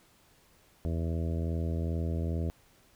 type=harmonic tone; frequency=82.41 Hz; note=E2; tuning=in tune; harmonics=1 / 2 / 3 / 4 / 5 / 6 / 7 / 8; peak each=-30 / -36 / -40 / -42 / -44 / -46 / -47 / -48 dBFS; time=0.85-2.5 s; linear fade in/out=0 ms; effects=pink hiss -63 dBFS RMS until 2.95 s